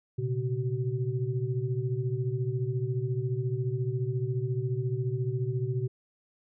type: tone cluster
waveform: sine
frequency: 119.4 / 133.7 / 378.9 Hz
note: A#2 / C3 / F#4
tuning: +42 / +38 / +41 cents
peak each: -30 / -31 / -35 dBFS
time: 0.18-5.88 s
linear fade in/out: 10 ms
effects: none